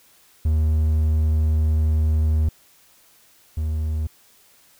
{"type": "tone pair in turn", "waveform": "triangle", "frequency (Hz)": [77.78, 77.78], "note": ["D#2", "D#2"], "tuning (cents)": [0, 0], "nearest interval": "unison", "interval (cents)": 0, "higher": "neither", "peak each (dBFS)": [-14, -19], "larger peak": "first", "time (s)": [[0.45, 2.49], [3.57, 4.07]], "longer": "first", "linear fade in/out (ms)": 5, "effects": ["white hiss -55 dBFS RMS until 4.79 s"]}